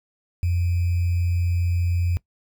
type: tone with sample-and-hold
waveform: sine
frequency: 87.31 Hz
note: F2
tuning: in tune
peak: -19 dBFS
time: 0.43-2.17 s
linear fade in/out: 0 ms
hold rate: 2450 Hz
effects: noise-tail reverb RT60 0.1 s tail -20 dB re dry